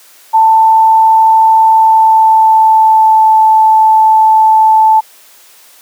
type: tone with pitch glide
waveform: sine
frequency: 887 to 876.3 Hz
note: A5 to A5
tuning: +14 to -7 cents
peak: -3 dBFS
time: 0.33-5.01 s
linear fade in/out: 20 ms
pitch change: -21 cents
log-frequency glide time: 1.67-3.32 s
effects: white hiss -41 dBFS RMS until 5.81 s + high-pass 400 Hz 12 dB/octave